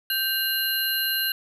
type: tone cluster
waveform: sine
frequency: 1565 / 2839 / 4131 / 11640 Hz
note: G6 / F7 / C8 / F#9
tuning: -3 / +28 / -23 / -29 cents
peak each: -28 dBFS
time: 0.1-1.32 s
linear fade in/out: 2 ms
effects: none